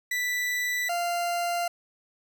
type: tone pair in turn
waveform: 40% pulse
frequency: 1975.5 / 694.8 Hz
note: B6 / F5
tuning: 0 / -9 cents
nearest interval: octave + tritone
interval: 1809 cents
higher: first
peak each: -25 dBFS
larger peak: neither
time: 0.11-0.89 / 0.89-1.68 s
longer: second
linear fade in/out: 5 ms
effects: none